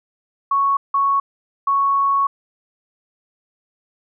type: tone bursts at uneven times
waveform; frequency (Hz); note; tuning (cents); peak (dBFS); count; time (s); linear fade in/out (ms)
sine; 1108.7; C#6; 0; -14; 3; 0.51-0.77 / 0.94-1.2 / 1.67-2.27; 5
effects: none